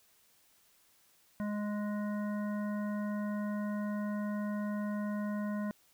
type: harmonic tone with a mistuned harmonic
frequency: 207.7 Hz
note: G#3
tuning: in tune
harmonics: 1 / 3 / 5 / 7 / 9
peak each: -33 / -43 / -47 / -50 / -52 dBFS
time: 1.4-5.71 s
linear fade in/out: 0 ms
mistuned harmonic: 7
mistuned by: +16 cents
effects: white hiss -67 dBFS RMS until 5.93 s